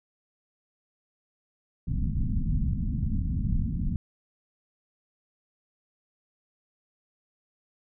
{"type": "low-pass noise", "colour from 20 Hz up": "pink", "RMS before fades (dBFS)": -27, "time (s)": [1.87, 3.96], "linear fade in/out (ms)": 2, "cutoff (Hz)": 240, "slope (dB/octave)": 48, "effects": []}